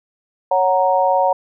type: chord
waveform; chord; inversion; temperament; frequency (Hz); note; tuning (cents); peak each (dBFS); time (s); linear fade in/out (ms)
sine; F# major; second; equal; 554.4 / 740 / 932.3; C#5 / F#5 / A#5; 0 / 0 / 0; -17; 0.51-1.33; 5
effects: none